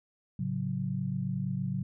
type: chord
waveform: sine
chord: F# minor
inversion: first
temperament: equal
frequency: 110 / 138.59 / 185 Hz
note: A2 / C#3 / F#3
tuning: 0 / 0 / 0 cents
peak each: -37 / -33 / -33 dBFS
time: 0.39-1.83 s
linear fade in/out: 5 ms
effects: none